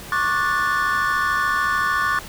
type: chord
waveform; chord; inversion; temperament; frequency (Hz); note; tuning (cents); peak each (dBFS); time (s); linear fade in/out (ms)
triangle; D major seventh; third; just; 1101.2 / 1174.7 / 1468.3 / 1762; C#6 / D6 / F#6 / A6; -12 / 0 / -14 / +2; -22; 0.12-2.19; 2
effects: pink hiss -37 dBFS RMS until 2.28 s